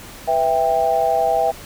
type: chord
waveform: sine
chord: E minor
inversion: second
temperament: just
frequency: 494.4 / 659.3 / 791.1 Hz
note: B4 / E5 / G5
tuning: +2 / 0 / +16 cents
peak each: -23 / -18 / -18 dBFS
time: 0.27-1.52 s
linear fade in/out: 20 ms
effects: pink hiss -38 dBFS RMS until 1.65 s